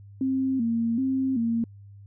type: tone with vibrato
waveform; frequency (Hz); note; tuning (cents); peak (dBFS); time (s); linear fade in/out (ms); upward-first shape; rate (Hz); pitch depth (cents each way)
sine; 246.9; B3; 0; -22; 0.21-1.64; 2; square; 1.3; 120
effects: added 100 Hz sine -44 dBFS peak until 2.06 s